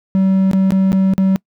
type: tone with dropouts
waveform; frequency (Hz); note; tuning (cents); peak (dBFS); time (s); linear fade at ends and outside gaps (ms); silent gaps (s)
triangle; 191.1; G3; -44; -8; 0.15-1.36; 0; 0.513-0.533 / 0.706-0.721 / 0.92-0.929 / 1.136-1.18
effects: noise-tail reverb RT60 0.1 s tail -25 dB re dry